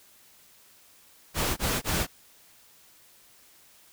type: noise bursts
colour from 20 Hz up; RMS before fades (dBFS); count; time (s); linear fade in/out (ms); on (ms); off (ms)
pink; -27; 3; 1.34-2.07; 50; 230; 20
effects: white hiss -57 dBFS RMS until 3.92 s